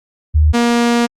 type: tone pair in turn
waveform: sine / sawtooth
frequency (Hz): 76.4 / 237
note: D#2 / A#3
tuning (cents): -31 / +29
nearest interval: octave + minor sixth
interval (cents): 1960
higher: second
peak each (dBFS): -7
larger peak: neither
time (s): 0.34-0.53 / 0.53-1.07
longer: second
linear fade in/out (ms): 20
effects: low-pass 8000 Hz 12 dB/octave + Opus 48 kbps